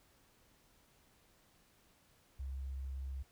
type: tone with vibrato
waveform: sine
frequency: 66.9 Hz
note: C2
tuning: 39 cents sharp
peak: -39 dBFS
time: 2.39-3.23 s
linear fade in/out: 10 ms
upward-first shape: sine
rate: 16 Hz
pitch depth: 9 cents each way
effects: pink hiss -69 dBFS RMS until 3.31 s